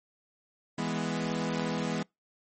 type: chord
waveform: sawtooth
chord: E major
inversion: none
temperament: equal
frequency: 164.81 / 207.7 / 246.9 Hz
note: E3 / G#3 / B3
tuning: 0 / 0 / 0 cents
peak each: -30 dBFS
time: 0.78-2.03 s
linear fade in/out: 5 ms
effects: noise-tail reverb RT60 0.2 s tail -26 dB re dry + MP3 32 kbps